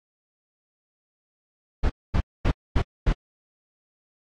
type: noise bursts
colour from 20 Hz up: brown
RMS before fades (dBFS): -19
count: 5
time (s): 1.83-3.13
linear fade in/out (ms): 10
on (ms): 68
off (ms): 240
effects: low-pass 4000 Hz 12 dB/octave + AAC 48 kbps